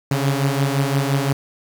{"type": "beating tone pair", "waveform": "sawtooth", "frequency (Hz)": [136.6, 142.4], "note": ["C#3", "C#3"], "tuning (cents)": [-25, 47], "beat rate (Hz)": 5.8, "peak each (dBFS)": [-15, -18], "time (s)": [0.11, 1.33], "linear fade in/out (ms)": 5, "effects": ["7-bit"]}